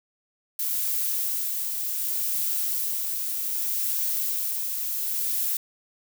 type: noise with tremolo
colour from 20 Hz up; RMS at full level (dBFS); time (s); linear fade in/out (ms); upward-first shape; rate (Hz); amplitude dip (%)
violet; -26; 0.59-5.57; 2; sine; 0.66; 30
effects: none